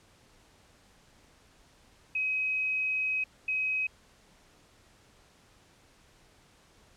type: tone bursts at uneven times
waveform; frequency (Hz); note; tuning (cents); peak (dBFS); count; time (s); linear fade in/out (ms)
sine; 2535; D#7; +32; -27; 2; 2.15-3.24 / 3.48-3.87; 5
effects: pink hiss -61 dBFS RMS until 6.96 s + low-pass 9000 Hz 12 dB/octave